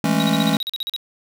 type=chord; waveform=square; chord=A major seventh; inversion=second; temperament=just; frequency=165 / 206.2 / 220 / 275 Hz; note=E3 / G#3 / A3 / C#4; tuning=+2 / -12 / 0 / -14 cents; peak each=-23 dBFS; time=0.04-0.57 s; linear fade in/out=2 ms
type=tone bursts; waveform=triangle; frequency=3826 Hz; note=A#7; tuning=44 cents sharp; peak=-21 dBFS; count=12; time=0.2-0.963 s; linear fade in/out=0 ms; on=26 ms; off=41 ms
effects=none